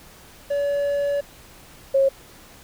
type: tone pair in turn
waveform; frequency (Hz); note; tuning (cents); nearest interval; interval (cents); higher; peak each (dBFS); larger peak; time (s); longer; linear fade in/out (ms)
triangle / sine; 570 / 542.9; C#5 / C#5; +48 / -36; minor second; 84; first; -18 / -14; second; 0.5-1.21 / 1.94-2.09; first; 10
effects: pink hiss -47 dBFS RMS until 2.63 s